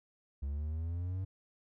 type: linear sweep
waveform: triangle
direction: up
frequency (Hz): 68 to 96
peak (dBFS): -32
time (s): 0.42-1.25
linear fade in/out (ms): 10
effects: none